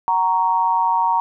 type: tone with amplitude modulation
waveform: sine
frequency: 932.3 Hz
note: A#5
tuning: in tune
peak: -11 dBFS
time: 0.08-1.2 s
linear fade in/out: 0 ms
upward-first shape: sine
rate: 181 Hz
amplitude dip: 80%
effects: none